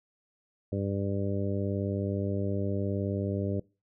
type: harmonic tone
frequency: 99.2 Hz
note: G2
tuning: 21 cents sharp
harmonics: 1 / 2 / 3 / 4 / 5 / 6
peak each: -31 / -34 / -36 / -37 / -38 / -39 dBFS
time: 0.72-3.6 s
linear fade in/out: 5 ms
effects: noise-tail reverb RT60 0.3 s tail -23 dB re dry